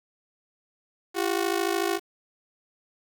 sawtooth ring-modulated tone, 367.4 Hz, F#4, 12 cents flat, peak -17 dBFS, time 1.14-2 s, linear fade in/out 50 ms, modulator 26.8 Hz, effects 8-bit

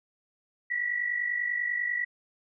sine tone pair together, 1901.9 / 1952 Hz, A#6 / B6, +34 / -21 cents, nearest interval unison, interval 45 cents, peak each -33 / -28 dBFS, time 0.7-2.05 s, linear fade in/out 10 ms, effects none

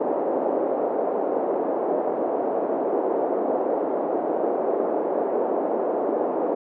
white band-pass noise, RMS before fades -24 dBFS, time 0-6.55 s, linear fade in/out 10 ms, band 310 to 660 Hz, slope 24 dB/octave, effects none

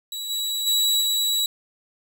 sawtooth tone with level steps, 3903 Hz, B7, 21 cents flat, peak -26 / -21 / -15 / -17 dBFS, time 0.12-1.46 s, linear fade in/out 2 ms, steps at 0.29 / 0.66 / 1 s, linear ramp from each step 20 ms, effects none

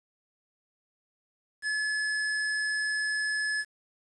square tone, 1713 Hz, A6, 47 cents flat, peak -28 dBFS, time 1.62-3.65 s, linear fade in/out 50 ms, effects resampled to 22050 Hz + 9-bit

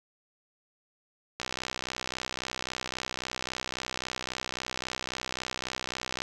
click train, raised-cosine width 0.2 ms, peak -15 dBFS, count 308, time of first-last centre 1.4-6.219 s, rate 63.7 Hz, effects none

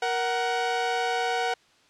sawtooth tone pair together, 470.1 / 746.2 Hz, A#4 / F#5, +15 / +14 cents, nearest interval minor sixth, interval 799 cents, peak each -25 / -22 dBFS, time 0.02-1.54 s, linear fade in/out 5 ms, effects white hiss -60 dBFS RMS until 1.89 s + low-pass 5000 Hz 12 dB/octave

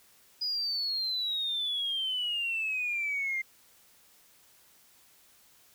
sine exponential sweep, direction down, 4978 to 2087 Hz, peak -28 dBFS, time 0.41-3.42 s, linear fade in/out 10 ms, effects tanh soft clip ceiling -24 dBFS + white hiss -61 dBFS RMS until 5.74 s

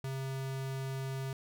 square tone, 133.9 Hz, C3, 40 cents sharp, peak -36 dBFS, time 0.04-1.33 s, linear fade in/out 2 ms, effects none

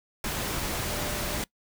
sine tone in noise, 593 Hz, D5, 17 cents sharp, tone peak -39 dBFS, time 0.86-1.37 s, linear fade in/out 2 ms, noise pink, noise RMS -31 dBFS, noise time 0.24-1.44 s, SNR -11 dB, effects noise-tail reverb RT60 0.1 s tail -22 dB re dry

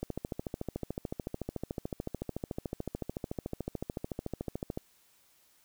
click train, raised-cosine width 2 ms, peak -21 dBFS, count 66, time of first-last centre 0.03-4.775 s, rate 13.7 Hz, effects white hiss -66 dBFS RMS until 5.64 s

